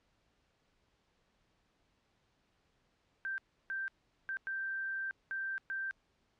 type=tone bursts at uneven times; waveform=sine; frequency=1568 Hz; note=G6; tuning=in tune; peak=-35 dBFS; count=6; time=3.25-3.38 / 3.7-3.88 / 4.29-4.37 / 4.47-5.11 / 5.31-5.58 / 5.7-5.91 s; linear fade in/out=0 ms; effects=pink hiss -75 dBFS RMS until 6.39 s + low-pass 5000 Hz 12 dB/octave